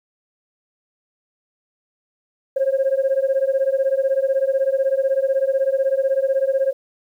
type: beating tone pair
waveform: sine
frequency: 530 / 546 Hz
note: C5 / C#5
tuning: +22 / -26 cents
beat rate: 16 Hz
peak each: -18 dBFS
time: 2.56-6.73 s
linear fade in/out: 10 ms
effects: tanh soft clip ceiling -11 dBFS + 9-bit